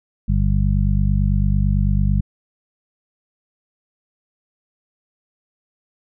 harmonic tone, 49 Hz, G1, in tune, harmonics 1 / 2 / 3 / 4, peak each -17 / -20 / -22 / -23 dBFS, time 0.28-2.21 s, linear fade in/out 10 ms, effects none

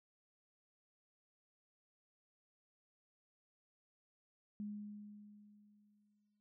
sine tone with exponential decay, 207.7 Hz, G#3, in tune, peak -40 dBFS, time 4.6-6.4 s, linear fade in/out 0 ms, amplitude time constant 390 ms, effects none

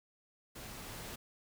pink noise with level ramp, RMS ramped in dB -48 to -45 dBFS, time 0.55-1.16 s, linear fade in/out 10 ms, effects none

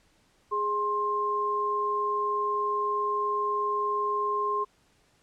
sine tone pair together, 414.8 / 1058 Hz, G#4 / C6, -2 / +19 cents, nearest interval octave + major third, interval 1621 cents, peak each -31 / -26 dBFS, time 0.51-4.65 s, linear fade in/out 20 ms, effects pink hiss -65 dBFS RMS until 5.22 s + low-pass 9000 Hz 12 dB/octave

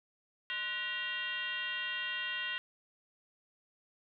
sine tone with frequency modulation, 2349 Hz, D7, in tune, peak -34 dBFS, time 0.5-2.58 s, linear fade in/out 0 ms, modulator 435 Hz, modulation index 2.2, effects none

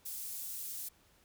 pink high-pass noise, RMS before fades -42 dBFS, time 0.05-0.89 s, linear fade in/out 10 ms, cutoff 10000 Hz, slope 12 dB/octave, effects pink hiss -67 dBFS RMS until 1.24 s

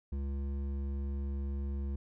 sine tone with hard clipping, 69.3 Hz, C#2, in tune, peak -35 dBFS, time 0.12-1.96 s, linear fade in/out 5 ms, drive 10 dB, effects none

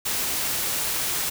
white noise, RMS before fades -26 dBFS, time 0.05-1.3 s, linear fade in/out 10 ms, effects none

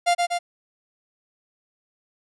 45% pulse tone with echo, 698.5 Hz, F5, in tune, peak -16 dBFS, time 0.06-0.15 s, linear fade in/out 20 ms, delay 120 ms, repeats 2, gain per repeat -3 dB, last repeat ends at 0.39 s, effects resampled to 24000 Hz

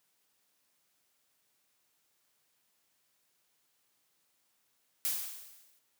blue noise with exponential decay, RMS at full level -30 dBFS, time 5.05-5.79 s, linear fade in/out 0 ms, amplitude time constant 160 ms, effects white hiss -75 dBFS RMS until 5.99 s + high-pass 100 Hz 12 dB/octave

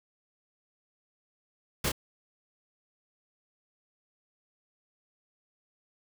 pink noise with echo, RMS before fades -29 dBFS, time 1.84-1.89 s, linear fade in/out 5 ms, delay 29 ms, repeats 1, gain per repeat -2 dB, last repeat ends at 1.919 s, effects none

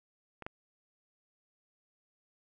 clicks, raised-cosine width 0.5 ms, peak -29 / -23 dBFS, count 2, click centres 0.423 / 0.465 s, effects none

